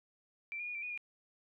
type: tone with pitch steps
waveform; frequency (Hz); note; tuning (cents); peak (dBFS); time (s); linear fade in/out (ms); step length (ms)
sine; 2344 / 2431 / 2448 / 2344 / 2467 / 2426; D7 / D#7 / D#7 / D7 / D#7 / D#7; -4 / -41 / -29 / -4 / -15 / -44; -38; 0.52-0.976; 0; 76
effects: none